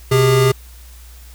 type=tone pair together; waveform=square; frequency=127.4 / 404.5 Hz; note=C3 / G#4; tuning=-46 / -46 cents; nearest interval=octave + minor sixth; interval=2000 cents; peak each=-14 dBFS; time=0.11-0.52 s; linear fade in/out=10 ms; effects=added 60 Hz sine -37 dBFS peak until 1.34 s + white hiss -46 dBFS RMS until 1.34 s